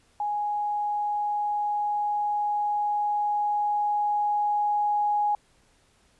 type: tone with level ramp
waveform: sine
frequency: 830.6 Hz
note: G#5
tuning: in tune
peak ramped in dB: -25 to -21 dBFS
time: 0.2-5.35 s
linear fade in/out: 2 ms
effects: pink hiss -63 dBFS RMS until 6.19 s + resampled to 24000 Hz